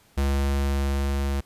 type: tone with level ramp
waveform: square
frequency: 69.3 Hz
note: C#2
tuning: in tune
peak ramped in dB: -21 to -24 dBFS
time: 0.17-1.41 s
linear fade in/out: 10 ms
effects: pink hiss -58 dBFS RMS until 1.45 s + resampled to 32000 Hz